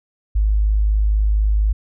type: tone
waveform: sine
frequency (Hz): 52.1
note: G#1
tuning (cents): +6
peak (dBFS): -13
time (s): 0.35-1.73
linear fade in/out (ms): 10
effects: none